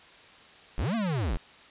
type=linear two-way sweep; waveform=square; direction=up then down; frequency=31.29 to 238 to 31.29 Hz; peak=-27 dBFS; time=0.78-1.37 s; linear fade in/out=0 ms; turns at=0.95 s; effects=white hiss -52 dBFS RMS until 1.7 s + resampled to 8000 Hz